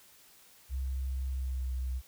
sine tone with pitch glide, 65.5 to 63.78 Hz, C2 to C2, +2 to -44 cents, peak -31 dBFS, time 0.69-2.02 s, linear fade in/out 50 ms, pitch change -46 cents, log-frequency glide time 1.32-1.68 s, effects white hiss -59 dBFS RMS until 2.07 s

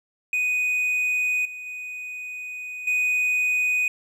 triangle tone with level steps, 2489 Hz, D#7, in tune, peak -19 / -32 / -30 / -18 dBFS, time 0.33-3.88 s, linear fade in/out 2 ms, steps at 1.45 / 1.66 / 2.87 s, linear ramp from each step 5 ms, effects none

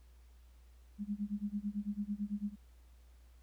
sine tone with tremolo, 205.5 Hz, G#3, 18 cents flat, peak -32 dBFS, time 0.98-2.56 s, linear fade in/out 50 ms, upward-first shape sine, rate 9 Hz, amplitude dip 95%, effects added 60 Hz sine -57 dBFS peak until 3.42 s + pink hiss -72 dBFS RMS until 3.42 s

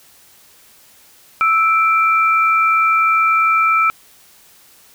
sine tone pair together, 1318.5 / 2349 Hz, E6 / D7, 0 / 0 cents, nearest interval minor seventh, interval 1000 cents, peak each -12 / -17 dBFS, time 1.41-3.9 s, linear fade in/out 0 ms, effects white hiss -48 dBFS RMS until 4.94 s

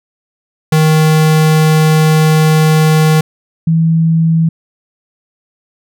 square / sine tone pair in turn, 156.4 / 163.19 Hz, D#3 / E3, +9 / -17 cents, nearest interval minor second, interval 74 cents, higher second, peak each -7 dBFS, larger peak neither, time 0.72-3.21 / 3.67-4.49 s, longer first, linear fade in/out 5 ms, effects none

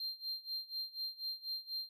triangle tone with tremolo, 4175 Hz, C8, 5 cents flat, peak -35 dBFS, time 0-1.89 s, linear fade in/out 2 ms, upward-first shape sine, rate 4.1 Hz, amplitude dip 90%, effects none

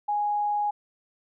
sine tone, 829 Hz, G#5, 3 cents flat, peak -23 dBFS, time 0.08-0.71 s, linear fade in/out 10 ms, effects none

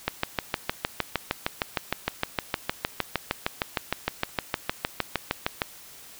click train, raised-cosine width 0.3 ms, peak -7 dBFS, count 37, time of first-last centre 0.08-5.618 s, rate 6.5 Hz, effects white hiss -47 dBFS RMS until 6.19 s

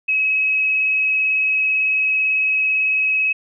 sine tone with vibrato, 2559 Hz, D#7, 48 cents sharp, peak -15 dBFS, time 0.08-3.33 s, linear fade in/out 10 ms, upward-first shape sine, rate 18 Hz, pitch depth 11 cents each way, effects none

